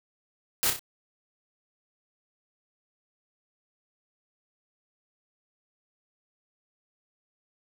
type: noise with echo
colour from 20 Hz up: white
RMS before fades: -25 dBFS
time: 0.63-0.7 s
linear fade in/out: 0 ms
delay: 31 ms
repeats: 3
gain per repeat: -6 dB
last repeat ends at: 0.793 s
effects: none